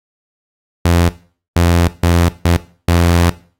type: tone bursts at uneven times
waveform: sawtooth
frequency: 86 Hz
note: F2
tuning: 26 cents flat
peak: -5 dBFS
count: 5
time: 0.85-1.09 / 1.56-1.88 / 2.03-2.29 / 2.45-2.57 / 2.88-3.3 s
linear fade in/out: 5 ms
effects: noise-tail reverb RT60 0.4 s tail -17 dB re dry + AAC 48 kbps